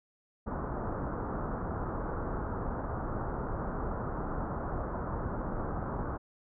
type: low-pass noise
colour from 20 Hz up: pink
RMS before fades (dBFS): -35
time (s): 0.46-6.18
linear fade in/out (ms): 20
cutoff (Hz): 1400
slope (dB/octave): 48
effects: none